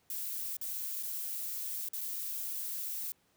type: noise with dropouts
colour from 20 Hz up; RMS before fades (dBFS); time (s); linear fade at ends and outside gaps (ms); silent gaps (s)
violet; -38; 0.1-3.12; 1; 0.568-0.613 / 1.028-1.032 / 1.887-1.933 / 2.008-2.012
effects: pink hiss -71 dBFS RMS until 3.36 s + high-pass 80 Hz 12 dB/octave